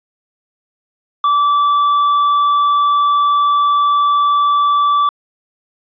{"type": "tone with tanh clipping", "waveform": "sine", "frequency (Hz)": 1159, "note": "D6", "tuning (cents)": -23, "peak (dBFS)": -11, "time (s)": [1.24, 5.09], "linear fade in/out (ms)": 2, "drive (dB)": 5, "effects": ["resampled to 11025 Hz"]}